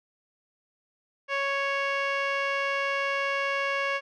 15% pulse tone with low-pass filter, 554.4 Hz, C#5, in tune, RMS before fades -28 dBFS, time 1.28-4.01 s, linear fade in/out 50 ms, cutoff 3100 Hz, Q 2.1, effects none

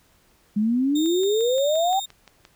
sine exponential sweep, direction up, 203.3 to 797 Hz, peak -18 dBFS, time 0.56-2 s, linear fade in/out 10 ms
30% pulse tone, 3669 Hz, A#7, 28 cents flat, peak -27 dBFS, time 0.95-2.06 s, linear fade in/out 10 ms
click train, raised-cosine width 0.2 ms, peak -27 dBFS, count 9, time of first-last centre 1.06-2.451 s, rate 5.75 Hz
effects pink hiss -60 dBFS RMS until 2.55 s

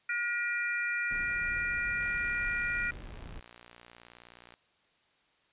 harmonic tone, 478 Hz, A#4, 43 cents sharp, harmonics 3 / 4 / 5, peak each -33 / -34 / -35 dBFS, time 0.09-2.91 s, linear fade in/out 5 ms
brown noise, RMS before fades -44 dBFS, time 1.1-3.4 s, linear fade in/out 10 ms
click train, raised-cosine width 0.3 ms, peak -35 dBFS, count 151, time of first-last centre 2.01-4.54 s, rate 59.3 Hz
effects white hiss -69 dBFS RMS until 5.52 s + resampled to 8000 Hz

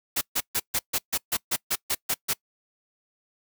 white noise bursts, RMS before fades -25 dBFS, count 12, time 0.16-2.336 s, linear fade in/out 10 ms, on 53 ms, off 140 ms, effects noise-tail reverb RT60 0.1 s tail -24 dB re dry

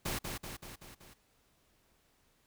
pink noise with echo, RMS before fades -36 dBFS, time 0.05-0.19 s, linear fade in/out 10 ms, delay 190 ms, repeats 5, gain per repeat -4 dB, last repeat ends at 1.14 s, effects pink hiss -71 dBFS RMS until 2.46 s

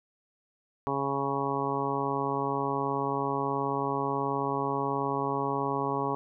harmonic tone, 138.59 Hz, C#3, in tune, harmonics 1 / 2 / 3 / 4 / 5 / 6 / 7 / 8, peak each -37 / -35 / -33 / -39 / -39 / -35 / -34 / -34 dBFS, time 0.87-6.15 s, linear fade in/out 0 ms, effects none

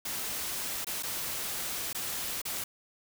white noise with dropouts, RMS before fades -35 dBFS, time 0.05-2.64 s, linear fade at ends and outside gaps 5 ms, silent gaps 0.846-0.868 / 1.026-1.032 / 1.93-1.947 / 2.417-2.452 s, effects none

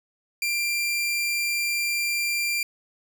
sawtooth tone, 2375 Hz, D7, 19 cents sharp, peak -20 dBFS, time 0.42-2.63 s, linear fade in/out 2 ms, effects none

